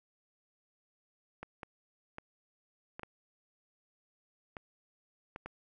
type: clicks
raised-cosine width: 0.5 ms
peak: -27 dBFS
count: 8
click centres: 1.43 / 1.632 / 2.184 / 2.995 / 3.033 / 4.568 / 5.361 / 5.46 s
effects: none